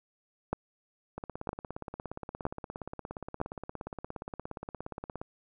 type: two click trains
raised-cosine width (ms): 1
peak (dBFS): -15 / -24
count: 4 / 70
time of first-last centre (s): 0.53-3.415 / 1.18-5.215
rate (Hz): 1.04 / 17.1
effects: none